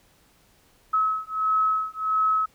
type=beating tone pair; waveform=sine; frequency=1286 / 1287.5 Hz; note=E6 / E6; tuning=-43 / -41 cents; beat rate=1.5 Hz; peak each=-24 dBFS; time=0.93-2.46 s; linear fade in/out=10 ms; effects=pink hiss -60 dBFS RMS until 2.54 s